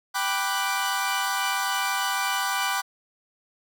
sawtooth chord, G major seventh, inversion none, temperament equal, 784 / 987.8 / 1174.7 / 1480 Hz, G5 / B5 / D6 / F#6, 0 / 0 / 0 / 0 cents, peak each -26 dBFS, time 0.14-2.82 s, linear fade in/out 20 ms, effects none

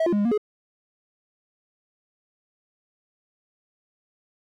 triangle tone with pitch steps, 647 / 346.6 / 206.4 / 204.4 / 236 / 421.4 Hz, E5 / F4 / G#3 / G#3 / A#3 / G#4, -32 / -13 / -10 / -27 / +22 / +25 cents, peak -17 dBFS, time 0-0.378 s, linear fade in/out 5 ms, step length 63 ms, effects none

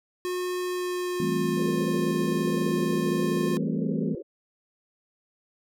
square tone with pitch glide, 361.5 to 354.7 Hz, F#4 to F4, -40 to +27 cents, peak -28 dBFS, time 0.25-3.57 s, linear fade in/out 0 ms, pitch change -33 cents, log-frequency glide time 0.64-1.79 s
sine chord, A minor seventh, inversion second, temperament equal, 164.81 / 196 / 220 / 261.6 Hz, E3 / G3 / A3 / C4, 0 / 0 / 0 / 0 cents, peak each -30 / -31 / -30 / -31 dBFS, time 1.2-4.15 s, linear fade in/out 2 ms
white band-pass noise, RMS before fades -36 dBFS, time 1.56-4.23 s, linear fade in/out 20 ms, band 330 to 520 Hz, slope 96 dB/octave
effects none

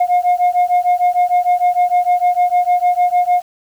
sine beating tone pair, 712 / 718.6 Hz, F5 / F5, +33 / +49 cents, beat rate 6.6 Hz, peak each -12 dBFS, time 0-3.42 s, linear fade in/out 10 ms, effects tanh soft clip ceiling -8 dBFS + 7-bit

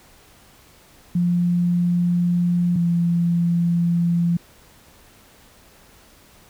sine tone pair in turn, 175 / 171.3 Hz, F3 / F3, +4 / -33 cents, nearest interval unison, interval 37 cents, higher first, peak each -16 dBFS, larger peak neither, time 1.15-2.76 / 2.76-4.37 s, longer neither, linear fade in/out 5 ms, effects pink hiss -51 dBFS RMS until 6.49 s

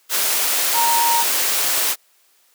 sine tone in noise, 932.3 Hz, A#5, in tune, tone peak -16 dBFS, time 0.73-1.25 s, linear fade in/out 50 ms, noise white, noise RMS -19 dBFS, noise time 0.09-1.96 s, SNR 0 dB, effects white hiss -58 dBFS RMS until 2.54 s + high-pass 400 Hz 12 dB/octave

